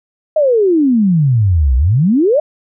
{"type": "exponential two-way sweep", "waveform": "sine", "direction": "down then up", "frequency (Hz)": [639, 60.1, 639], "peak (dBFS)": -8, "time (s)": [0.36, 2.4], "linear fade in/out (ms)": 5, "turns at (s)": 1.76, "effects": []}